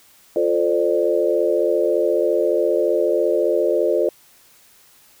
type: chord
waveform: sine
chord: D minor seventh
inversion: first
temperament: equal with one note detuned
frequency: 349.2 / 440 / 523.3 / 597.9 Hz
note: F4 / A4 / C5 / D5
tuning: 0 / 0 / 0 / +31 cents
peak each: -21 dBFS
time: 0.36-4.09 s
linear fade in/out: 2 ms
effects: white hiss -52 dBFS RMS until 5.2 s